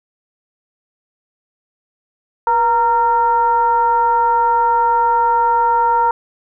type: tone with frequency modulation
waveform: sine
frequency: 929 Hz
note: A#5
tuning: 6 cents flat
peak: -11 dBFS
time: 2.47-6.11 s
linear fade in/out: 2 ms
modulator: 447 Hz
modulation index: 0.54
effects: none